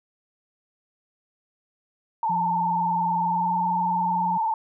sine tone with vibrato, 895 Hz, A5, 29 cents sharp, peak -21 dBFS, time 2.23-4.54 s, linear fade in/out 2 ms, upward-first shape triangle, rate 20 Hz, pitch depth 99 cents each way
sine tone with pitch glide, 173.8 to 177.97 Hz, F3 to F3, -8 to +33 cents, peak -30 dBFS, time 2.29-4.38 s, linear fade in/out 10 ms, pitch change +41 cents, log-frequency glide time 3.26-3.54 s
effects none

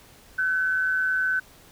sine tone with amplitude modulation, 1518 Hz, F#6, 44 cents sharp, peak -19 dBFS, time 0.38-1.4 s, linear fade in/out 10 ms, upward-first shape sine, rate 159 Hz, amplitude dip 45%, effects pink hiss -52 dBFS RMS until 1.71 s

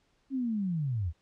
sine linear sweep, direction down, 276 to 73.42 Hz, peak -28 dBFS, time 0.3-1.13 s, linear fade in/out 50 ms, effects pink hiss -71 dBFS RMS until 1.21 s + low-pass 6000 Hz 12 dB/octave

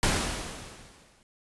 pink noise with exponential decay, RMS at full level -23 dBFS, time 0.03-1.23 s, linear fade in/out 1 ms, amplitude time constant 260 ms, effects resampled to 24000 Hz

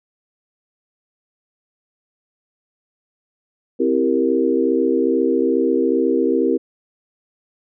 sine chord, C dominant seventh, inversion none, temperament equal, 261.6 / 329.6 / 392 / 466.2 Hz, C4 / E4 / G4 / Bb4, 0 / 0 / 0 / 0 cents, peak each -20 dBFS, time 3.79-6.58 s, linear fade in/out 20 ms, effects none

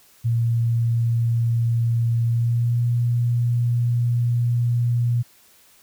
sine tone with pitch glide, 116.54 to 119.68 Hz, A#2 to A#2, 0 to +46 cents, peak -17 dBFS, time 0.24-5.23 s, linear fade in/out 20 ms, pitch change +46 cents, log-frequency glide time 2.26-2.82 s, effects white hiss -54 dBFS RMS until 5.82 s

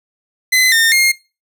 sawtooth tone with pitch steps, 2032 / 1820 / 2131 Hz, B6 / A#6 / C7, +49 / -42 / +31 cents, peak -6 dBFS, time 0.52-1.12 s, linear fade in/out 10 ms, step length 200 ms, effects noise-tail reverb RT60 0.3 s tail -22 dB re dry

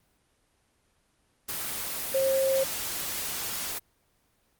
sine tone in noise, 535 Hz, C5, 38 cents sharp, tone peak -22 dBFS, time 2.14-2.64 s, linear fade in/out 10 ms, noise white, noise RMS -33 dBFS, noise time 1.48-3.79 s, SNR +8 dB, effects pink hiss -69 dBFS RMS until 4.59 s + Opus 24 kbps

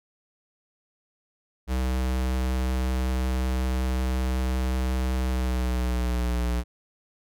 square tone with pitch glide, 63.9 to 59.97 Hz, C2 to A#1, -40 to +50 cents, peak -24 dBFS, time 1.67-6.64 s, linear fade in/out 50 ms, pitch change -110 cents, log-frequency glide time 5.23-6.43 s, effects none

